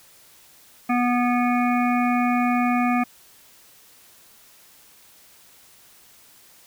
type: harmonic tone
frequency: 244.4 Hz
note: B3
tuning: 18 cents flat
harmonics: 1 / 3 / 5 / 7 / 9 / 10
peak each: -20 / -24 / -27 / -35 / -31 / -33 dBFS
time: 0.89-3.04 s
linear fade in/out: 10 ms
effects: white hiss -52 dBFS RMS until 6.66 s